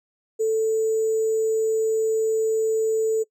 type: tone with sample-and-hold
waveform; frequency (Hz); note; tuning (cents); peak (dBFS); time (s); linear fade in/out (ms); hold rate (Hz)
sine; 441.6; A4; +6; -18; 0.39-3.24; 20; 7350
effects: noise-tail reverb RT60 0.1 s tail -22 dB re dry + low-pass 12000 Hz 12 dB/octave